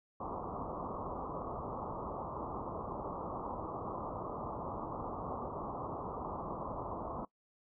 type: low-pass noise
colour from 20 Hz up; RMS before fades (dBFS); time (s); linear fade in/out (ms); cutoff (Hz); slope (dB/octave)
white; -41; 0.2-7.25; 5; 1200; 96
effects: noise-tail reverb RT60 0.1 s tail -20 dB re dry